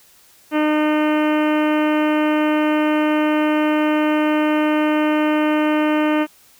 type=harmonic tone; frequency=304.3 Hz; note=D#4; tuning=38 cents flat; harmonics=1 / 2 / 3 / 4 / 5 / 6 / 7 / 8 / 9 / 10; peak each=-16 / -22 / -26 / -28 / -30 / -32 / -33 / -34 / -35 / -36 dBFS; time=0.51-6.27 s; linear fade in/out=50 ms; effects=white hiss -51 dBFS RMS until 6.59 s